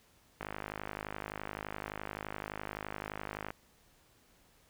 click train, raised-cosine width 0.5 ms, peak -23 dBFS, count 161, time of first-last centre 0.41-3.505 s, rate 51.7 Hz, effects pink hiss -66 dBFS RMS until 4.69 s

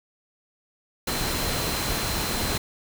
sine tone in noise, 4100 Hz, C8, 36 cents flat, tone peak -35 dBFS, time 1.07-2.58 s, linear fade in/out 5 ms, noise pink, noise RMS -27 dBFS, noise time 1.07-2.58 s, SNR -11 dB, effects none

